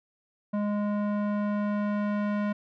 square tone with low-pass filter sweep, 206.8 Hz, G#3, 7 cents flat, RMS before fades -28 dBFS, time 0.53-2.53 s, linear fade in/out 10 ms, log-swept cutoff 1000 to 1800 Hz, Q 1, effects none

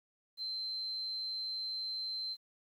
sine tone, 4104 Hz, C8, 34 cents flat, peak -36 dBFS, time 0.37-2.37 s, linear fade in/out 50 ms, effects 11-bit

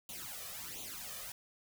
white noise with flanger, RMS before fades -45 dBFS, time 0.09-1.32 s, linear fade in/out 2 ms, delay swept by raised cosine 0.29 to 1.69 ms, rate 1.4 Hz, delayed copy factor +0.8, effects none

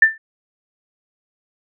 sine tone with exponential decay, 1779 Hz, A6, 19 cents sharp, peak -3 dBFS, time 0.02-0.18 s, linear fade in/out 5 ms, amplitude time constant 33 ms, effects none

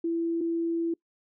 sine tone pair in turn, 334 / 334 Hz, E4 / E4, +23 / +23 cents, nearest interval unison, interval 0 cents, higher neither, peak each -25 dBFS, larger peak neither, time 0.04-0.41 / 0.41-0.94 s, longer second, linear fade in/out 5 ms, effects noise-tail reverb RT60 0.1 s tail -24 dB re dry

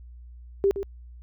sine tone with echo, 395.2 Hz, G4, 14 cents sharp, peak -17 dBFS, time 0.64-0.71 s, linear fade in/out 0 ms, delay 120 ms, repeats 1, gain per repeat -10 dB, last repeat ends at 0.83 s, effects added 60 Hz sine -42 dBFS peak until 1.22 s

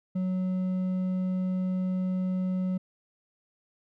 triangle tone with hard clipping, 185 Hz, F#3, in tune, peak -27 dBFS, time 0.15-2.78 s, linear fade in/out 10 ms, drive 7 dB, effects none

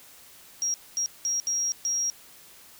sine tone bursts at uneven times, 5640 Hz, F8, 16 cents sharp, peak -24 dBFS, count 5, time 0.62-0.74 / 0.97-1.06 / 1.25-1.4 / 1.47-1.72 / 1.85-2.1 s, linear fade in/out 0 ms, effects white hiss -51 dBFS RMS until 2.79 s

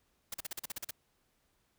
white noise bursts, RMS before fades -39 dBFS, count 10, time 0.32-0.909 s, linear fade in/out 5 ms, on 22 ms, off 41 ms, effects pink hiss -75 dBFS RMS until 1.78 s

